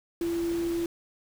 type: tone in noise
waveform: sine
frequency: 338.6 Hz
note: E4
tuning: 46 cents sharp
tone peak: -26 dBFS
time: 0.21-0.86 s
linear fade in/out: 2 ms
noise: pink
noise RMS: -42 dBFS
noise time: 0.21-0.86 s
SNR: +13 dB
effects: none